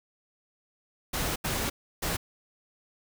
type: noise bursts at uneven times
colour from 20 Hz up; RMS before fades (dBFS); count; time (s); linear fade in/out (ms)
pink; -30; 3; 1.13-1.36 / 1.44-1.7 / 2.02-2.17; 10
effects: none